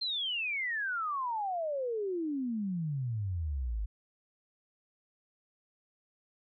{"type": "exponential sweep", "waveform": "sine", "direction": "down", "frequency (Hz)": [4218, 49.15], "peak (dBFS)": -31, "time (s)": [0.01, 3.86], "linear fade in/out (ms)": 10, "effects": []}